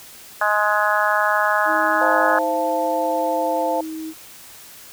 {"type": "harmonic tone", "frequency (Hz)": 209.6, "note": "G#3", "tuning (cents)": 16, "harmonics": [3, 4, 5, 6, 7, 8], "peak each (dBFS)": [-23, -23, -23, -23, -23, -23], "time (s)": [0.41, 2.39], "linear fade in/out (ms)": 5}
{"type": "tone", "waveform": "sine", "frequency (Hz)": 317.2, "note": "D#4", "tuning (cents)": 33, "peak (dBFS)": -27, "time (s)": [1.65, 4.14], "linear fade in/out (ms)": 50}
{"type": "chord", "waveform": "sine", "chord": "F major", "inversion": "second", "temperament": "equal with one note detuned", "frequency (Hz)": [523.3, 680.9, 880], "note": ["C5", "F5", "A5"], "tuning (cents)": [0, -44, 0], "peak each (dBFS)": -23, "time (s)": [2.01, 3.81], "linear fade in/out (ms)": 5}
{"effects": ["white hiss -42 dBFS RMS until 4.92 s"]}